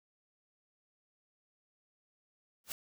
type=noise with exponential growth; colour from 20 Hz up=white; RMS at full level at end=-35 dBFS; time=2.64-2.72 s; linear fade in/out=1 ms; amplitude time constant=16 ms; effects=none